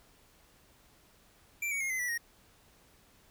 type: tone with pitch steps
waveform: square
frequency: 2349 / 2244 / 2144 / 2048 / 1957.1 / 1869.8 Hz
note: D7 / C#7 / C7 / C7 / B6 / A#6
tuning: 0 / +21 / +42 / -38 / -16 / +5 cents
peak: -32 dBFS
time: 1.62-2.178 s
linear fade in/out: 5 ms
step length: 93 ms
effects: pink hiss -63 dBFS RMS until 3.3 s